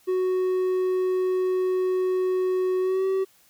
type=tone with pitch glide; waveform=triangle; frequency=370 to 382.4 Hz; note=F#4 to G4; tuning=0 to -43 cents; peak=-19 dBFS; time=0.07-3.25 s; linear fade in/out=20 ms; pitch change=+57 cents; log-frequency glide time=2.8-3.06 s; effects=white hiss -59 dBFS RMS until 3.49 s